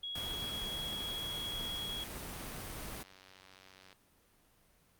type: tone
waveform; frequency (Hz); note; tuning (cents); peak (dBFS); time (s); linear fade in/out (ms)
sine; 3322; G#7; 0; -38; 0.03-2.04; 5
type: noise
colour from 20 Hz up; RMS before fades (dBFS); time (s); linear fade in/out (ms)
pink; -43; 0.15-3.03; 5
type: click train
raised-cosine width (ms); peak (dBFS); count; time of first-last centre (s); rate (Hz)
0.2; -38; 155; 2.3-3.928; 94.6
effects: pink hiss -68 dBFS RMS until 4.99 s + Opus 32 kbps